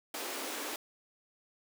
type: high-pass noise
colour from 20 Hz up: pink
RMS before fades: -39 dBFS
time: 0.14-0.76 s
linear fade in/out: 2 ms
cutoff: 260 Hz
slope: 48 dB/octave
effects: none